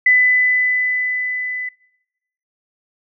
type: tone with level ramp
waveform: sine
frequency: 2001 Hz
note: B6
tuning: 22 cents sharp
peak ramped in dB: -8 to -22 dBFS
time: 0.06-1.69 s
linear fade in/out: 5 ms
effects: noise-tail reverb RT60 1.0 s tail -25 dB re dry